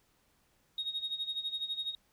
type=tone with tremolo; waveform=sine; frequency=3746 Hz; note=A#7; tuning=8 cents sharp; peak=-30 dBFS; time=0.78-1.95 s; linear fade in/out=2 ms; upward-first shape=sine; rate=12 Hz; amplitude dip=80%; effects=tanh soft clip ceiling -28 dBFS + pink hiss -71 dBFS RMS until 2.12 s